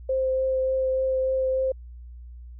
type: tone with vibrato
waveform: sine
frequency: 523.3 Hz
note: C5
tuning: in tune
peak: -21 dBFS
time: 0.09-1.72 s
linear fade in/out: 5 ms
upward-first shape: triangle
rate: 3.4 Hz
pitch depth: 10 cents each way
effects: added 60 Hz sine -39 dBFS peak until 2.59 s